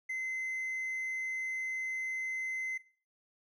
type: tone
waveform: triangle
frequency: 2057 Hz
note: C7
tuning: 30 cents flat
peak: -31 dBFS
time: 0.09-2.78 s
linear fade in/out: 10 ms
effects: noise-tail reverb RT60 0.4 s tail -18 dB re dry + tanh soft clip ceiling -28 dBFS